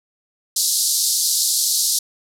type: band-pass noise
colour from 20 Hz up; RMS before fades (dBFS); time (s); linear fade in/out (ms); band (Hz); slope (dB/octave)
pink; -19; 0.56-1.99; 5; 4100 to 13000; 48
effects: none